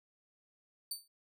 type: tone with exponential decay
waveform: 20% pulse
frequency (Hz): 4572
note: D8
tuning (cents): -47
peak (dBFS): -28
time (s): 0.91-1.08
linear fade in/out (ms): 5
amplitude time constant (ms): 35
effects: none